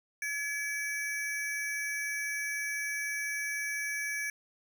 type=ring-modulated tone; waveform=square; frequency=1995 Hz; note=B6; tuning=17 cents sharp; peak=-30 dBFS; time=0.22-4.3 s; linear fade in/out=2 ms; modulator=297 Hz; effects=none